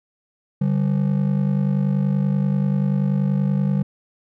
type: ring-modulated tone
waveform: triangle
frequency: 168.1 Hz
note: E3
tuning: 34 cents sharp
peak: -12 dBFS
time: 0.61-3.83 s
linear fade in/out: 5 ms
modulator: 25.2 Hz
effects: none